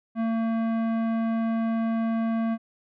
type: tone with tanh clipping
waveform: sine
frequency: 226.4 Hz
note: A3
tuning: 50 cents sharp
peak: -25 dBFS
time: 0.15-2.58 s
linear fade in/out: 50 ms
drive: 15 dB
effects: none